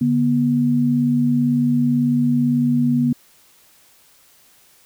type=tone pair together; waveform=sine; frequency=144.36 / 242.4 Hz; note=D3 / B3; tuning=-29 / -32 cents; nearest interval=major sixth; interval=897 cents; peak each=-21 / -15 dBFS; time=0.01-3.13 s; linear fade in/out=5 ms; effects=white hiss -53 dBFS RMS until 4.85 s